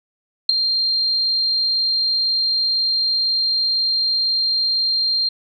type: tone with ADSR envelope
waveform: sine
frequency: 4186 Hz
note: C8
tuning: in tune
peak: -5 dBFS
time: 0.49-5.29 s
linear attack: 6 ms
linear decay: 3 ms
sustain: -11 dB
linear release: 7 ms
effects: none